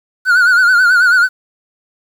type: tone with vibrato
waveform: triangle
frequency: 1457 Hz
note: F#6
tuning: 27 cents flat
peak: -5 dBFS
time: 0.25-1.29 s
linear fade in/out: 50 ms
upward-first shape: sine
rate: 9.2 Hz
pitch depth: 79 cents each way
effects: 7-bit